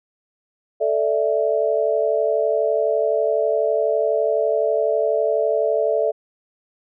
sine chord, A suspended fourth, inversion none, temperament equal, 440 / 587.3 / 659.3 Hz, A4 / D5 / E5, 0 / 0 / 0 cents, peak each -21 dBFS, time 0.8-6.12 s, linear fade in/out 20 ms, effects none

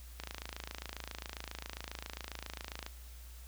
click train, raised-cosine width 0.2 ms, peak -23 dBFS, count 74, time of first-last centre 0.2-2.864 s, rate 27.4 Hz, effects added 60 Hz sine -48 dBFS peak until 3.47 s + white hiss -58 dBFS RMS until 3.47 s

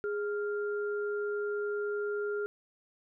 sine tone pair together, 413.4 / 1396.9 Hz, G#4 / F6, -8 / 0 cents, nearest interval octave + major sixth, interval 2108 cents, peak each -31 / -39 dBFS, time 0.04-2.46 s, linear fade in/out 0 ms, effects none

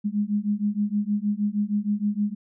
sine beating tone pair, 203.8 / 210.2 Hz, G#3 / G#3, -32 / +21 cents, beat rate 6.4 Hz, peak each -25 dBFS, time 0.04-2.35 s, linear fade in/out 20 ms, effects none

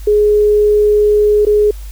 sine tone with dropouts, 418.8 Hz, G#4, 15 cents sharp, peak -7 dBFS, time 0.07-1.71 s, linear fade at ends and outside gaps 5 ms, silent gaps 1.452-1.467 s, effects added 50 Hz sine -25 dBFS peak until 1.91 s + white hiss -42 dBFS RMS until 1.91 s

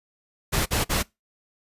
pink noise bursts, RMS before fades -23 dBFS, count 3, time 0.52-1.032 s, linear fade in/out 20 ms, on 140 ms, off 46 ms, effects noise-tail reverb RT60 0.2 s tail -23 dB re dry + resampled to 32000 Hz

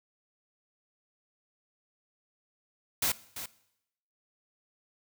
white noise with echo, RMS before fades -28 dBFS, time 3.02-3.12 s, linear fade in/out 5 ms, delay 340 ms, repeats 1, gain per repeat -11 dB, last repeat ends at 3.46 s, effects noise-tail reverb RT60 0.8 s tail -19 dB re dry

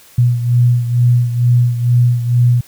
sine beating tone pair, 121 / 123.2 Hz, B2 / B2, -35 / -4 cents, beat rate 2.2 Hz, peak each -10 / -16 dBFS, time 0.18-2.61 s, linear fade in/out 5 ms, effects white hiss -44 dBFS RMS until 2.67 s

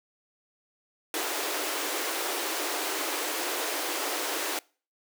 pink high-pass noise, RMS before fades -31 dBFS, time 1.14-4.59 s, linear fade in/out 2 ms, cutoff 290 Hz, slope 96 dB/octave, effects noise-tail reverb RT60 0.4 s tail -25 dB re dry

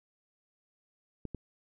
clicks, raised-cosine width 3 ms, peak -25 dBFS, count 2, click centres 1.253 / 1.347 s, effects none

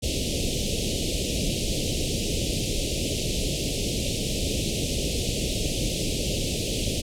pink band-stop noise, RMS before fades -26 dBFS, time 0.02-7.02 s, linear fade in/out 20 ms, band 600 to 2600 Hz, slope 48 dB/octave, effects low-pass 9000 Hz 12 dB/octave

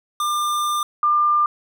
square / sine tone pair in turn, 1197 / 1197 Hz, D6 / D6, +33 / +33 cents, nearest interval unison, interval 0 cents, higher neither, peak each -20 / -14 dBFS, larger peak second, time 0.2-0.83 / 1.03-1.46 s, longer first, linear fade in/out 2 ms, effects none

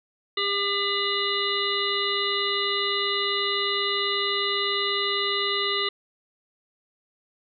harmonic tone with a mistuned harmonic, 400.6 Hz, G4, 38 cents sharp, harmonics 1 / 3 / 5 / 7 / 9 / 10, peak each -30 / -30 / -30 / -30 / -30 / -30 dBFS, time 0.37-5.89 s, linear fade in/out 5 ms, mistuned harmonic 7, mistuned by +52 cents, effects none

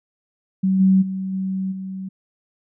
sine tone with level steps, 190 Hz, F#3, 46 cents sharp, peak -15 / -11 / -23 / -21 / -27 dBFS, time 0.63-2.09 s, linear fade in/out 10 ms, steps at 0.79 / 1.01 / 1.32 / 1.71 s, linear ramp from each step 20 ms, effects none

